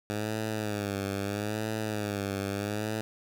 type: tone with vibrato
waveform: 10% pulse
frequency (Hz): 103.83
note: G#2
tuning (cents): 0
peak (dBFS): -22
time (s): 0.1-3.01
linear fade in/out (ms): 0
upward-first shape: sine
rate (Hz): 0.77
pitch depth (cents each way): 93
effects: 9-bit